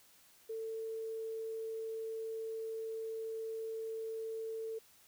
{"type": "tone", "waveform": "sine", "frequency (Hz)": 446.5, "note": "A4", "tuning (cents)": 25, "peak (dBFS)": -38, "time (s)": [0.49, 4.79], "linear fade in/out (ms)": 10, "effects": ["white hiss -64 dBFS RMS until 5.07 s"]}